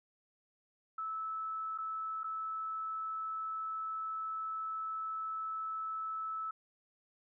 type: tone with dropouts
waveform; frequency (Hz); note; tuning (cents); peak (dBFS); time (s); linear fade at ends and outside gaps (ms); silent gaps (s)
sine; 1307; E6; -15; -36; 0.98-6.51; 5; 1.778-1.784 / 2.234-2.241
effects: none